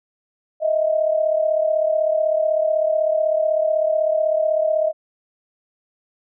sine tone pair together, 625 / 661 Hz, D#5 / E5, +8 / +5 cents, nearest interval minor second, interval 97 cents, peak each -17 / -22 dBFS, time 0.6-4.93 s, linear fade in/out 50 ms, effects none

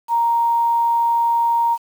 sine tone with quantisation, 933 Hz, A#5, 1 cent sharp, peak -14 dBFS, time 0.08-1.78 s, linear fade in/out 50 ms, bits 7, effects none

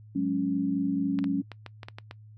sine chord, F# suspended second, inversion none, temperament equal with one note detuned, 183.51 / 207.7 / 277.2 Hz, F#3 / G#3 / C#4, -14 / 0 / 0 cents, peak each -31 / -32 / -26 dBFS, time 0.15-1.42 s, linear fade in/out 10 ms
clicks, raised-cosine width 0.3 ms, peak -23 dBFS, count 8, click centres 1.189 / 1.242 / 1.517 / 1.663 / 1.832 / 1.885 / 1.985 / 2.111 s
effects noise-tail reverb RT60 0.1 s tail -22 dB re dry + added 107 Hz sine -47 dBFS peak until 2.37 s

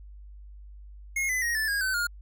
square tone with pitch steps, 2157 / 2013 / 1877.8 / 1752 / 1634.7 / 1525.2 / 1423.1 Hz, C#7 / B6 / A#6 / A6 / G#6 / G6 / F6, -48 / +33 / +12 / -8 / -28 / -48 / +32 cents, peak -26 dBFS, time 1.16-2.07 s, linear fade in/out 5 ms, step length 130 ms, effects added 50 Hz sine -43 dBFS peak until 2.21 s

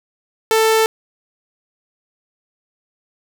sawtooth tone, 442.9 Hz, A4, 11 cents sharp, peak -8 dBFS, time 0.51-0.86 s, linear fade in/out 0 ms, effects none

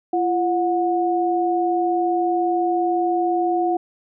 sine tone pair together, 342.2 / 728 Hz, F4 / F#5, -35 / -28 cents, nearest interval octave + minor second, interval 1307 cents, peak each -20 dBFS, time 0.13-3.77 s, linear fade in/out 5 ms, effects none

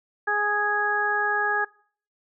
harmonic tone, 415.3 Hz, G#4, in tune, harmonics 1 / 2 / 3 / 4, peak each -31 / -27 / -30 / -23 dBFS, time 0.27-1.65 s, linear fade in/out 10 ms, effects noise-tail reverb RT60 0.5 s tail -23 dB re dry

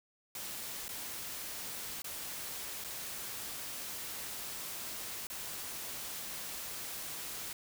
white noise with dropouts, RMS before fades -42 dBFS, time 0.35-7.53 s, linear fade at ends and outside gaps 2 ms, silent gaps 0.882-0.89 / 2.02-2.043 / 2.84-2.845 / 5.27-5.3 s, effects none

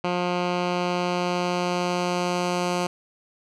10% pulse tone with low-pass filter sweep, 177.8 Hz, F3, 31 cents sharp, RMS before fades -25 dBFS, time 0.04-2.87 s, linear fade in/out 5 ms, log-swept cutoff 3300 to 7700 Hz, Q 0.93, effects none

